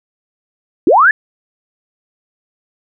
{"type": "linear sweep", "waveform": "sine", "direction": "up", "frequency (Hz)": [270.8, 1775], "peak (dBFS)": -5, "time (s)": [0.87, 1.11], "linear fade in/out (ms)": 2, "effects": []}